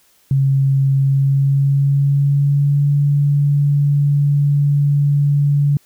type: tone with pitch glide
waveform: sine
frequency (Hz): 136.4 to 143.51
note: C#3 to D3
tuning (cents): -28 to -40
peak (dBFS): -11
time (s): 0.31-5.77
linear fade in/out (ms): 2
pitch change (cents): +88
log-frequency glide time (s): 0.97-2.91
effects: white hiss -55 dBFS RMS until 5.85 s